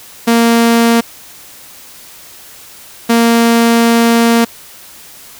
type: tone pair in turn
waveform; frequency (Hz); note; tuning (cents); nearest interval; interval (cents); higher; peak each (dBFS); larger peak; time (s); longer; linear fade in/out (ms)
sawtooth; 232.1 / 232.1; A#3 / A#3; -7 / -7; unison; 0; neither; -3; neither; 0.27-1.01 / 3.09-4.45; second; 10
effects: white hiss -36 dBFS RMS until 5.39 s